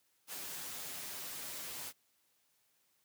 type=noise with comb filter; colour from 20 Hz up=white; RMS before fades=-44 dBFS; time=0.27-1.93 s; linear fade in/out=50 ms; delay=9 ms; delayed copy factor=-0.65; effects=white hiss -75 dBFS RMS until 3.04 s + high-pass 80 Hz 12 dB/octave